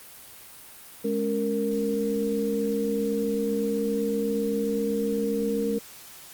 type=tone cluster; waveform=sine; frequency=209.3 / 277.1 / 463.7 Hz; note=G#3 / C#4 / A#4; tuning=+14 / -1 / -9 cents; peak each=-28 / -31 / -26 dBFS; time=1.04-5.79 s; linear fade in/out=10 ms; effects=white hiss -46 dBFS RMS until 6.33 s + Opus 32 kbps